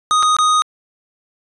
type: tone with dropouts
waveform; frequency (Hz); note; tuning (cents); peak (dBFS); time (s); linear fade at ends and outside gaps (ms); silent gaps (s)
square; 1244.5; D#6; 0; -12; 0.11-0.62; 0; 0.226-0.23 / 0.366-0.387
effects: resampled to 22050 Hz